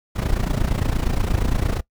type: noise with amplitude modulation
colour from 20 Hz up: brown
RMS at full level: -17 dBFS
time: 0.15-1.81 s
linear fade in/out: 20 ms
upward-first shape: sine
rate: 28.6 Hz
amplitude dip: 80%
effects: noise-tail reverb RT60 0.1 s tail -21 dB re dry